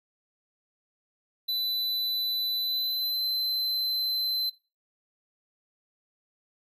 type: tone with pitch glide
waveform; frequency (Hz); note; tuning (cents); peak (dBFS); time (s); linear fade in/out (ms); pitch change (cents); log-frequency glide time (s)
square; 3996 to 4066; B7 to B7; +20 to +50; -27; 1.48-4.5; 10; +30; 2.57-3.23
effects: noise-tail reverb RT60 0.3 s tail -20 dB re dry